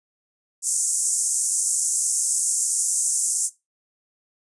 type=band-pass noise; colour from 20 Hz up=white; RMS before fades=-23 dBFS; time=0.62-3.5 s; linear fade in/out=50 ms; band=6400 to 9700 Hz; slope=48 dB/octave; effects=noise-tail reverb RT60 0.2 s tail -17 dB re dry + resampled to 24000 Hz